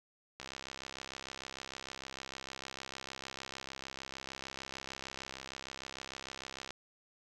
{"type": "click train", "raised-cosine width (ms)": 0.2, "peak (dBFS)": -25, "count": 421, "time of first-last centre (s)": [0.4, 6.706], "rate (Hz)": 66.6, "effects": []}